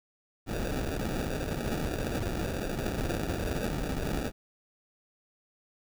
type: noise with sample-and-hold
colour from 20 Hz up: pink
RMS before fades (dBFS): -32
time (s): 0.46-4.32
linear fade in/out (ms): 50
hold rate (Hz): 1050
effects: none